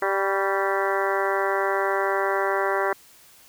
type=harmonic tone with a mistuned harmonic; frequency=195.9 Hz; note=G3; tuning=1 cent flat; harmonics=2 / 3 / 4 / 5 / 6 / 7 / 8 / 9 / 10; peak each=-26 / -28 / -29 / -30 / -31 / -31 / -32 / -33 / -33 dBFS; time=0.02-2.93 s; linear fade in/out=2 ms; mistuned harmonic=6; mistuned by=-50 cents; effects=white hiss -52 dBFS RMS until 3.48 s